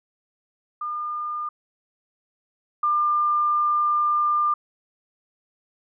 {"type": "tone pair in turn", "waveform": "sine", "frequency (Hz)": [1208, 1198.3], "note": ["D6", "D6"], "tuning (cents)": [48, 34], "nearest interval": "unison", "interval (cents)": 14, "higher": "first", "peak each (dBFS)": [-26, -18], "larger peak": "second", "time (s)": [[0.81, 1.49], [2.83, 4.54]], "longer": "second", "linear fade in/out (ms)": 5, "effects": []}